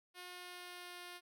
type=tone with pitch glide; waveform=5% pulse; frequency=359 to 354.5 Hz; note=F4 to F4; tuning=+48 to +26 cents; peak=-37 dBFS; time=0.14-1.21 s; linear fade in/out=50 ms; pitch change=-22 cents; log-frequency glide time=0.29-1 s; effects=none